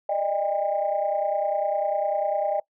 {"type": "tone cluster", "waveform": "sine", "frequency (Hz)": [597, 627, 800], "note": ["D5", "D#5", "G5"], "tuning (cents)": [28, 13, 35], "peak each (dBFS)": -26, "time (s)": [0.09, 2.6], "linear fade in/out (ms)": 5, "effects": ["noise-tail reverb RT60 0.1 s tail -21 dB re dry", "tanh soft clip ceiling -14 dBFS"]}